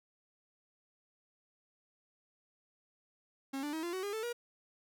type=tone with pitch steps; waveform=45% pulse; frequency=271 / 293.8 / 318.6 / 345.4 / 374.5 / 406 / 440.2 / 477.3 Hz; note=C#4 / D4 / D#4 / F4 / F#4 / G#4 / A4 / A#4; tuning=-39 / +1 / +41 / -19 / +21 / -39 / +1 / +41 cents; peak=-36 dBFS; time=3.53-4.33 s; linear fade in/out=10 ms; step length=100 ms; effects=none